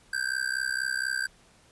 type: tone with amplitude modulation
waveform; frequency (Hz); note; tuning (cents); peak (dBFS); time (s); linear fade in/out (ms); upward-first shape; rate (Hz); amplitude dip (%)
square; 1568; G6; 0; -24; 0.13-1.27; 5; sine; 64.2; 95
effects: pink hiss -59 dBFS RMS until 1.71 s + resampled to 24000 Hz